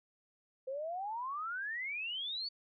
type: exponential sweep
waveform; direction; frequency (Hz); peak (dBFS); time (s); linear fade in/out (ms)
sine; up; 512 to 4553; -36; 0.67-2.49; 10
effects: MP3 48 kbps

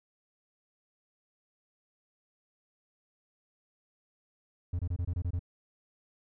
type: tone bursts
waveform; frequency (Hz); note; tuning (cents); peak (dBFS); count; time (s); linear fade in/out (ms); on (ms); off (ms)
triangle; 87.31; F2; 0; -27; 8; 4.73-5.393; 5; 61; 25
effects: none

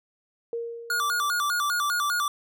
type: tone with exponential decay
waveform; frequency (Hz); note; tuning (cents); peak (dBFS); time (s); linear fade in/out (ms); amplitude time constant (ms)
sine; 466.2; A#4; 0; -26; 0.53-1.59; 1; 230
type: tone with vibrato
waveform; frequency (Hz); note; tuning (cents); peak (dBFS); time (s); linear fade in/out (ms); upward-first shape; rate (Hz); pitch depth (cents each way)
square; 1295; E6; -31; -24; 0.9-2.28; 2; square; 5; 180
effects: none

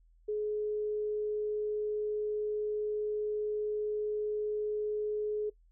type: tone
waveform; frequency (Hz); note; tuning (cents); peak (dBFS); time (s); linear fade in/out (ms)
sine; 422.4; G#4; +29; -30; 0.28-5.5; 10
effects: noise-tail reverb RT60 0.1 s tail -20 dB re dry + added 41 Hz sine -60 dBFS peak until 5.71 s

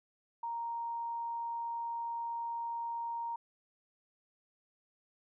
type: tone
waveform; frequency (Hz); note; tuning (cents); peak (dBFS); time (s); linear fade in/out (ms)
sine; 932.3; A#5; 0; -35; 0.43-3.36; 5
effects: none

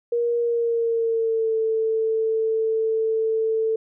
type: tone with pitch glide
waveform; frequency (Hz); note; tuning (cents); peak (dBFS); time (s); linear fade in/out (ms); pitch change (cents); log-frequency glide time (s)
sine; 473 to 443.9; A#4 to A4; +25 to +15; -19; 0.12-3.76; 5; -110; 0.39-1.56
effects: none

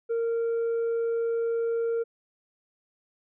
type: tone with tanh clipping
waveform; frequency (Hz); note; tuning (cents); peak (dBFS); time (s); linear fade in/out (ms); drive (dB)
sine; 461.8; A#4; -16; -25; 0.09-2.04; 20; 2
effects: none

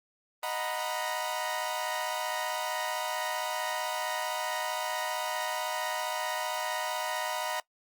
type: chord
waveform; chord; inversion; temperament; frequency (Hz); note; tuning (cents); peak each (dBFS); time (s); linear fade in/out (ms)
sawtooth; B major seventh; first; equal with one note detuned; 622.3 / 734.9 / 932.3 / 987.8; D#5 / F#5 / A#5 / B5; 0 / -12 / 0 / 0; -33; 0.43-7.6; 2
effects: noise-tail reverb RT60 0.1 s tail -21 dB re dry + Opus 48 kbps

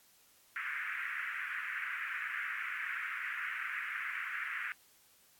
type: band-pass noise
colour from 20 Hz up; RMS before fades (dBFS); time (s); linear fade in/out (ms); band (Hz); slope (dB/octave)
pink; -39; 0.56-4.72; 0; 1400 to 2300; 48
effects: white hiss -65 dBFS RMS until 5.39 s + AAC 64 kbps

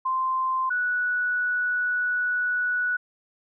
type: tone pair in turn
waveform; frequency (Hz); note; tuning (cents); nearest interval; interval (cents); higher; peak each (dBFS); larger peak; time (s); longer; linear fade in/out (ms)
sine; 1042 / 1473.6; C6 / F#6; -7 / -7; tritone; 600; second; -22; neither; 0.05-0.7 / 0.7-2.97; second; 10
effects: none

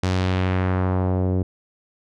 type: tone with low-pass filter sweep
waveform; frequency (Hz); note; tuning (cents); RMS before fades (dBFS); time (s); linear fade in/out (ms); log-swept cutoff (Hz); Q
sawtooth; 92.6; F#2; +2; -21; 0.03-1.43; 5; 6200 to 400; 1.2
effects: none

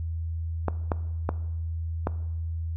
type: clicks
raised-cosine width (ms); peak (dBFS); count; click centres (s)
1; -11; 4; 0.683 / 0.918 / 1.291 / 2.071
effects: noise-tail reverb RT60 1.0 s tail -17 dB re dry + added 82 Hz sine -28 dBFS peak until 2.76 s

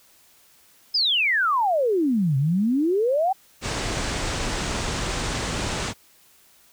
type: exponential two-way sweep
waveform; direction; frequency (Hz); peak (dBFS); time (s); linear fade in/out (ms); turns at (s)
sine; down then up; 5200 to 130.2 to 794; -18; 0.94-3.33; 10; 2.37
type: low-pass noise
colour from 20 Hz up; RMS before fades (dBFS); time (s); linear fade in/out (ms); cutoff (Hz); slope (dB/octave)
pink; -27; 3.61-5.94; 50; 8600; 48
effects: white hiss -56 dBFS RMS until 6.72 s

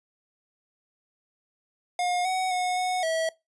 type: tone with pitch steps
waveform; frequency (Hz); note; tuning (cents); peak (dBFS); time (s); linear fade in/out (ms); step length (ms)
square; 715 / 747 / 728 / 734 / 648; F5 / F#5 / F#5 / F#5 / E5; +41 / +16 / -28 / -14 / -30; -25; 1.99-3.29; 2; 260
effects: noise-tail reverb RT60 0.2 s tail -21 dB re dry + resampled to 24000 Hz

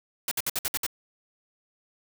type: noise bursts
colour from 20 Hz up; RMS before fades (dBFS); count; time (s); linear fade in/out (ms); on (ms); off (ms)
white; -28; 7; 0.28-0.865; 2; 33; 59
effects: none

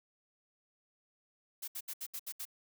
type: noise bursts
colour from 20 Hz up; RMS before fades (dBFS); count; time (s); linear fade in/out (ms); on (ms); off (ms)
blue; -41; 7; 1.62-2.453; 10; 59; 70
effects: none

